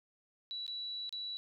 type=tone with dropouts; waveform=sine; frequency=3933 Hz; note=B7; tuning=8 cents flat; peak=-38 dBFS; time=0.51-1.37 s; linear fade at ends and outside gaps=0 ms; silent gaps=0.665-0.679 / 1.093-1.126 s; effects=none